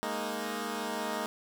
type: chord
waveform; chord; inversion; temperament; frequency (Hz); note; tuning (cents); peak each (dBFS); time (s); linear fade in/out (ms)
10% pulse; Ab suspended second; none; equal; 207.7 / 233.1 / 311.1; Ab3 / Bb3 / Eb4; 0 / 0 / 0; -29 / -28 / -31; 0.03-1.26; 0
effects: none